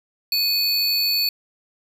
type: tone pair together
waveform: square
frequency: 2500 / 4454 Hz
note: D#7 / C#8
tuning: +8 / +7 cents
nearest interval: minor seventh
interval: 999 cents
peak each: -29 / -19 dBFS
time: 0.32-1.29 s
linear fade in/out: 2 ms
effects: none